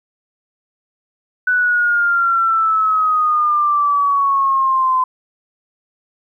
sine exponential sweep, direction down, 1495 to 1023 Hz, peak -12 dBFS, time 1.47-5.04 s, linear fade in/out 5 ms, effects 9-bit

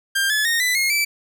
sawtooth tone with pitch steps, 1593 / 1717.2 / 1851.1 / 1995.5 / 2151 / 2319 Hz, G6 / A6 / A#6 / B6 / C7 / D7, +27 / -43 / -13 / +17 / +47 / -22 cents, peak -14 dBFS, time 0.15-1.05 s, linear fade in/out 10 ms, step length 150 ms, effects none

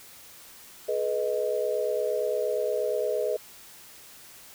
sine chord, G# minor, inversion none, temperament equal with one note detuned, 425.3 / 493.9 / 622.3 Hz, G#4 / B4 / D#5, +41 / 0 / 0 cents, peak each -29 dBFS, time 0.88-3.37 s, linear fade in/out 10 ms, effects white hiss -49 dBFS RMS until 4.54 s

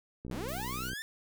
click train, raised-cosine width 3 ms, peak -29 dBFS, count 44, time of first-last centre 0.25-0.933 s, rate 63 Hz
sawtooth linear sweep, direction up, 130.81 to 1809 Hz, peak -34 dBFS, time 0.31-1.02 s, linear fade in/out 0 ms
blue noise, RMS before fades -45 dBFS, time 0.48-0.9 s, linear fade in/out 5 ms
effects none

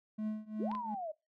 triangle tone with tremolo, 215.1 Hz, A3, 39 cents flat, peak -30 dBFS, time 0.18-0.95 s, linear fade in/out 10 ms, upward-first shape triangle, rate 2.7 Hz, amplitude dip 95%
sine linear two-way sweep, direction up then down, 261.6 to 1045 to 598 Hz, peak -37 dBFS, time 0.59-1.12 s, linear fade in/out 10 ms, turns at 0.74 s
clicks, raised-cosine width 0.3 ms, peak -31 dBFS, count 2, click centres 0.715 / 0.751 s
effects noise-tail reverb RT60 0.2 s tail -19 dB re dry

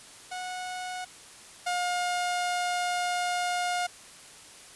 sawtooth tone pair in turn, 732 / 713.2 Hz, F#5 / F5, -19 / +36 cents, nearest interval unison, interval 45 cents, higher first, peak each -30 / -23 dBFS, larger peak second, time 0.31-1.05 / 1.66-3.87 s, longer second, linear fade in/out 10 ms, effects white hiss -49 dBFS RMS until 4.75 s + resampled to 24000 Hz

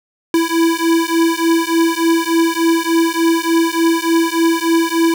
square beating tone pair, 329.6 / 333 Hz, E4 / E4, 0 / +18 cents, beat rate 3.4 Hz, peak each -16 dBFS, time 0.34-5.14 s, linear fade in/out 2 ms, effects none

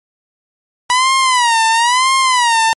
sawtooth tone with vibrato, 976 Hz, B5, 21 cents flat, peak -6 dBFS, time 0.9-2.73 s, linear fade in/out 0 ms, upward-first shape sine, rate 1 Hz, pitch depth 150 cents each way, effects MP3 48 kbps

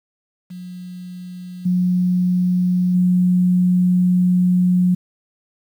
sine tone with level steps, 180.5 Hz, F#3, 43 cents flat, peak -30 / -14 / -12 dBFS, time 0.5-4.95 s, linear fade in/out 10 ms, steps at 1.65 / 2.94 s, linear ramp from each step 10 ms, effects 8-bit

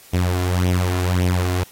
sawtooth tone with flanger, 90.3 Hz, F#2, 42 cents flat, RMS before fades -19 dBFS, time 0.13-1.64 s, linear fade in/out 10 ms, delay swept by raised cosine 0.33 to 2.93 ms, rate 1.8 Hz, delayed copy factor +0.6, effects white hiss -46 dBFS RMS until 1.71 s + AAC 48 kbps

